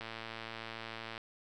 click train, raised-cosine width 0.3 ms, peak -26 dBFS, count 133, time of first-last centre 0.01-1.178 s, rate 113 Hz, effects none

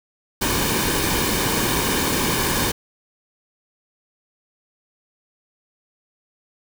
pink noise with comb filter, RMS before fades -21 dBFS, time 0.41-2.72 s, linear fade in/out 10 ms, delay 1.5 ms, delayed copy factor -0.55, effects none

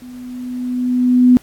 sine tone with level ramp, 249.3 Hz, B3, 16 cents sharp, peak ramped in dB -32 to -4 dBFS, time 0.02-1.37 s, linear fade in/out 0 ms, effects pink hiss -47 dBFS RMS until 1.42 s + AAC 64 kbps

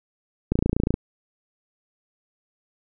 click train, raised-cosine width 3 ms, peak -7 dBFS, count 13, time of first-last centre 0.52-0.941 s, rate 28.5 Hz, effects none

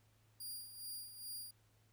10% pulse tone with tremolo, 4807 Hz, D8, 39 cents sharp, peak -37 dBFS, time 0.4-1.51 s, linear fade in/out 5 ms, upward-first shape sine, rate 2.4 Hz, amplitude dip 65%, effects added 108 Hz sine -70 dBFS peak until 1.92 s + pink hiss -75 dBFS RMS until 1.92 s

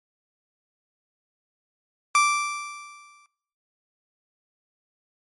30% pulse tone with exponential decay, 1172 Hz, D6, 4 cents flat, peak -12 dBFS, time 2.15-3.26 s, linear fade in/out 1 ms, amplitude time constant 240 ms, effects noise-tail reverb RT60 0.8 s tail -24 dB re dry + MP3 48 kbps

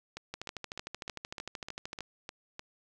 two click trains, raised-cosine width 0.2 ms, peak -23 / -21 dBFS, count 9 / 23, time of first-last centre 0.17-2.594 / 0.34-2.007 s, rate 3.3 / 13.2 Hz, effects none

